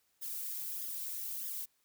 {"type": "noise with flanger", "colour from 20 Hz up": "violet", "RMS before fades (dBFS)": -40, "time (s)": [0.21, 1.66], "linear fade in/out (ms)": 20, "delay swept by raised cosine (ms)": [0.58, 2.88], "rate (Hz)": 1.6, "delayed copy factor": 0.8, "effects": ["white hiss -75 dBFS RMS until 1.84 s"]}